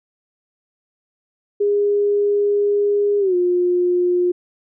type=tone with pitch glide; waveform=sine; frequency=409 to 356.1 Hz; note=G#4 to F4; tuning=-26 to +34 cents; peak=-14 dBFS; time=1.6-4.32 s; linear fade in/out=10 ms; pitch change=-240 cents; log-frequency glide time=3.19-3.35 s; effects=none